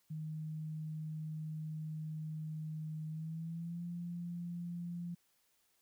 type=tone with pitch glide; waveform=sine; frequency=155.9 to 172.98 Hz; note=D#3 to F3; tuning=+4 to -16 cents; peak=-39 dBFS; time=0.1-5.15 s; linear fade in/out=10 ms; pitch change=+180 cents; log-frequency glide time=3.08-3.84 s; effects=white hiss -75 dBFS RMS until 5.81 s